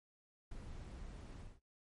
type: noise with ADSR envelope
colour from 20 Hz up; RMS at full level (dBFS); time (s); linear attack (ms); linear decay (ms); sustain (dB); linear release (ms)
brown; -45; 0.51-1.6; 8; 7; -4; 210
effects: noise-tail reverb RT60 0.2 s tail -25 dB re dry + MP3 48 kbps

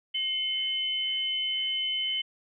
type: tone pair together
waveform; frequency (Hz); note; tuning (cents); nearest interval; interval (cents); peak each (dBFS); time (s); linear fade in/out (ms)
sine; 2142 / 3044; C7 / F#7; +40 / +48; tritone; 608; -36 / -27; 0.14-2.22; 10
effects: none

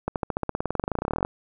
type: accelerating click train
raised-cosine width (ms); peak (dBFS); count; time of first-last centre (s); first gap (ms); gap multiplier
1; -11; 28; 0.08-1.249; 78; 0.95
effects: none

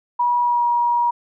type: tone with pitch glide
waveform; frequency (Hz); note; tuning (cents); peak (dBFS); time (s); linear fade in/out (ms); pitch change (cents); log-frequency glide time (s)
sine; 967 to 955.3; B5 to A#5; -37 to +42; -15; 0.19-1.11; 10; -21; 0.41-0.64
effects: none

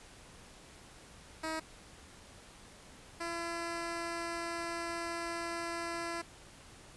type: tone pair in turn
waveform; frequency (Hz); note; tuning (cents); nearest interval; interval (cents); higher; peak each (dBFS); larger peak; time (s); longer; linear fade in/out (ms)
10% pulse; 318.5 / 338.1; D#4 / E4; +41 / +44; minor second; 103; second; -27 / -28; first; 1.43-1.6 / 3.2-6.22; second; 10
effects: pink hiss -55 dBFS RMS until 6.96 s + resampled to 24000 Hz

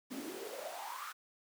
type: noise with high-pass filter sweep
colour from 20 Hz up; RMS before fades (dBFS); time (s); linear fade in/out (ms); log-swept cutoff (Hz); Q
pink; -44; 0.1-1.13; 20; 230 to 1400; 8
effects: none

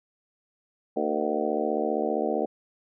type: harmonic tone with a mistuned harmonic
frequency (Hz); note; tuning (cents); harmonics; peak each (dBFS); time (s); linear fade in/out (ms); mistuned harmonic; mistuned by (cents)
75.3; D2; +44; 3 / 4 / 5 / 6 / 7 / 8 / 9 / 10; -33 / -32 / -32 / -30 / -34 / -32 / -34 / -33; 0.96-2.46; 10; 7; -53
effects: none

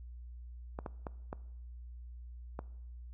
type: clicks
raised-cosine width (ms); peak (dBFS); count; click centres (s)
1; -25; 5; 0.789 / 0.862 / 1.068 / 1.329 / 2.591
effects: noise-tail reverb RT60 0.8 s tail -20 dB re dry + added 60 Hz sine -45 dBFS peak until 3.13 s

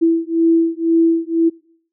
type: beating tone pair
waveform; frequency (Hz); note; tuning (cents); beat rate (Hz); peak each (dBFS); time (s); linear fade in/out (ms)
sine; 329.6 / 331.6; E4 / E4; 0 / +10; 2; -15; 0.01-1.5; 20
effects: noise-tail reverb RT60 0.7 s tail -26 dB re dry

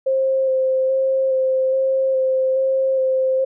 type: tone with vibrato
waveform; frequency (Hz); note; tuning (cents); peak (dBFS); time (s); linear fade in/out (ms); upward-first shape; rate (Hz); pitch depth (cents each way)
sine; 527; C5; +12; -15; 0.06-3.45; 10; square; 1.2; 12
effects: none

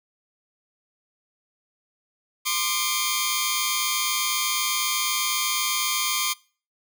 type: tone cluster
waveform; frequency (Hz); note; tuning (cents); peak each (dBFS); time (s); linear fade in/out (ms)
10% pulse; 1044 / 1204 / 2294 / 3240; C6 / D6 / D7 / G#7; -4 / +43 / -41 / -43; -20; 2.45-6.34; 20
effects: noise-tail reverb RT60 0.4 s tail -23 dB re dry

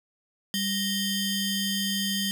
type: ring-modulated tone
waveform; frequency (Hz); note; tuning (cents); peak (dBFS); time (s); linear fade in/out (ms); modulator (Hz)
sawtooth; 1667; G#6; +6; -19; 0.54-2.31; 0; 1470
effects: none

